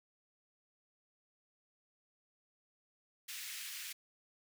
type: high-pass noise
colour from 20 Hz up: pink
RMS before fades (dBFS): -45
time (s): 3.28-3.93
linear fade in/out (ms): 10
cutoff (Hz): 1900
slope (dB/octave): 24
effects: none